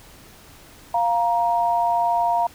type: tone pair together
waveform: sine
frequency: 698.5 / 940.2 Hz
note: F5 / A#5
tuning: 0 / +15 cents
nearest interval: perfect fourth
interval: 515 cents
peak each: -20 dBFS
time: 0.94-2.47 s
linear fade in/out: 5 ms
effects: pink hiss -47 dBFS RMS until 2.54 s